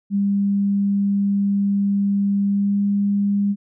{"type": "tone with pitch glide", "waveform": "sine", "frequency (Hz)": [200, 201.6], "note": ["G3", "G3"], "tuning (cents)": [35, 49], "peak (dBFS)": -16, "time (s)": [0.1, 3.56], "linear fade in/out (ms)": 50, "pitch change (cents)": 14, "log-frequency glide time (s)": [2.46, 2.84], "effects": []}